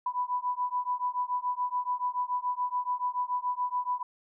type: beating tone pair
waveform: sine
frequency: 987.8 / 994.8 Hz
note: B5 / B5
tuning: 0 / +12 cents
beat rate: 7 Hz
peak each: -31 dBFS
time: 0.06-4.03 s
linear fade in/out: 5 ms
effects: none